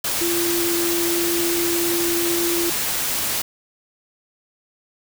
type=tone in noise; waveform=sine; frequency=342.4 Hz; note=F4; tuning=34 cents flat; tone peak=-21 dBFS; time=0.21-2.7 s; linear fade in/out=5 ms; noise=white; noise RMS=-23 dBFS; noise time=0.04-3.42 s; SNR=-1 dB; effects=none